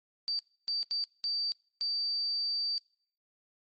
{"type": "tone bursts at uneven times", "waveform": "sine", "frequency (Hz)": 4640, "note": "D8", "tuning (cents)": -22, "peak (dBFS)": -29, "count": 5, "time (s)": [[0.28, 0.39], [0.68, 0.83], [0.91, 1.04], [1.24, 1.52], [1.81, 2.78]], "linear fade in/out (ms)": 0, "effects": ["noise-tail reverb RT60 0.6 s tail -26 dB re dry", "MP3 32 kbps"]}